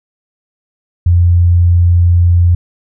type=tone; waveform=sine; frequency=87.1 Hz; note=F2; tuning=4 cents flat; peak=-5 dBFS; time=1.06-2.55 s; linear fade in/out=5 ms; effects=none